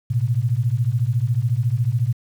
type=beating tone pair; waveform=sine; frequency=112.3 / 126.3 Hz; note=A2 / B2; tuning=+36 / +39 cents; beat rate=14 Hz; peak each=-20 dBFS; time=0.1-2.13 s; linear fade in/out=10 ms; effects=8-bit